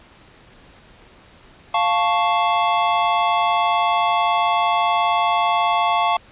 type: chord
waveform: square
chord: F augmented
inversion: none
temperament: equal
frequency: 698.5 / 880 / 1108.7 Hz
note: F5 / A5 / C#6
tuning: 0 / 0 / 0 cents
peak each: -21 dBFS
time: 1.74-6.17 s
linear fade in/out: 5 ms
effects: pink hiss -48 dBFS RMS until 6.31 s + resampled to 8000 Hz